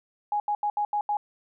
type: tone bursts at uneven times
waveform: sine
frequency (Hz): 830.6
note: G#5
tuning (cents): 0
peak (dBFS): -23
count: 6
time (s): 0.32-0.4 / 0.48-0.55 / 0.63-0.7 / 0.77-0.85 / 0.93-1.01 / 1.09-1.17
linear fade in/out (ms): 2
effects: none